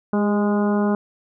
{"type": "harmonic tone with a mistuned harmonic", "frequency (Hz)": 206.7, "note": "G#3", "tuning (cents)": -8, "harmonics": [1, 2, 3, 4, 5, 6, 7], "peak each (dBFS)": [-18, -24, -28, -30, -32, -34, -35], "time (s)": [0.13, 0.95], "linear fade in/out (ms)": 2, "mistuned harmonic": 2, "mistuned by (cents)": -26, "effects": []}